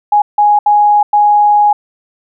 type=tone bursts at uneven times; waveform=sine; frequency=830.6 Hz; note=G#5; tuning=in tune; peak=-5 dBFS; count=4; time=0.12-0.22 / 0.38-0.59 / 0.66-1.03 / 1.13-1.73 s; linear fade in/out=5 ms; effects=none